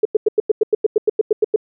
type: tone bursts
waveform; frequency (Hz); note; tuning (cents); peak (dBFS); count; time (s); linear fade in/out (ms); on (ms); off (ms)
sine; 429.4; A4; -42; -9; 14; 0.03-1.561; 5; 23; 93
effects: none